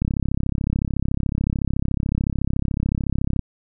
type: click train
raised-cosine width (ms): 5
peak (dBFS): -9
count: 115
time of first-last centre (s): 0.02-3.393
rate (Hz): 33.8
effects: none